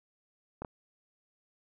clicks, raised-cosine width 1 ms, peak -24 dBFS, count 2, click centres 0.62 / 0.648 s, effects none

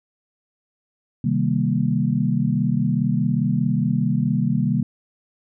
sine chord, C minor seventh, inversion none, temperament equal, 130.81 / 155.56 / 196 / 233.1 Hz, C3 / Eb3 / G3 / Bb3, 0 / 0 / 0 / 0 cents, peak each -23 dBFS, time 1.24-4.83 s, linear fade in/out 5 ms, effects none

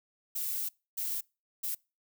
violet noise bursts at uneven times, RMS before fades -34 dBFS, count 3, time 0.35-0.69 / 0.97-1.21 / 1.63-1.75 s, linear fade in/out 10 ms, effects noise-tail reverb RT60 0.3 s tail -26 dB re dry

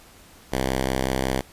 5% pulse tone, 65.41 Hz, C2, in tune, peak -11 dBFS, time 0.52-1.41 s, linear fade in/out 5 ms, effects pink hiss -50 dBFS RMS until 1.52 s + resampled to 32000 Hz

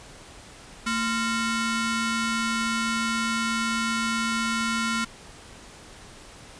sawtooth ring-modulated tone, 807 Hz, G#5, 50 cents flat, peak -17 dBFS, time 0.86-5.05 s, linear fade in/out 10 ms, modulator 580 Hz, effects pink hiss -46 dBFS RMS until 6.59 s + resampled to 22050 Hz

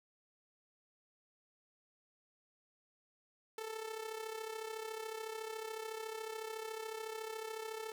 sawtooth tone with amplitude modulation, 441.2 Hz, A4, 5 cents sharp, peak -35 dBFS, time 3.58-7.92 s, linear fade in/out 2 ms, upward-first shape sine, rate 33.9 Hz, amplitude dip 65%, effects none

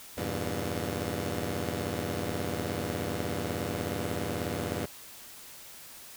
10% pulse chord, E diminished seventh, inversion none, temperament just, 82.41 / 98.89 / 118.67 / 142.4 Hz, E2 / G2 / Bb2 / Db3, 0 / +16 / +31 / +47 cents, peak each -27 / -28 / -30 / -33 dBFS, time 0.17-4.86 s, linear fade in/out 10 ms, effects white hiss -48 dBFS RMS until 6.16 s

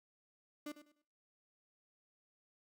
35% pulse tone with echo, 296.2 Hz, D4, 15 cents sharp, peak -40 dBFS, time 0.66-0.72 s, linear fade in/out 5 ms, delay 100 ms, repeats 3, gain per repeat -12 dB, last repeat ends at 1.02 s, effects noise-tail reverb RT60 0.5 s tail -19 dB re dry

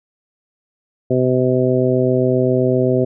harmonic tone, 127.6 Hz, C3, 43 cents flat, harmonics 1 / 2 / 3 / 4 / 5, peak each -19 / -19 / -17 / -20 / -22 dBFS, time 1.1-3.05 s, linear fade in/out 10 ms, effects none

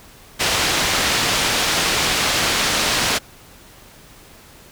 white low-pass noise, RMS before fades -19 dBFS, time 0.39-3.19 s, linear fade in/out 20 ms, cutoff 4900 Hz, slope 12 dB/octave, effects pink hiss -45 dBFS RMS until 4.71 s

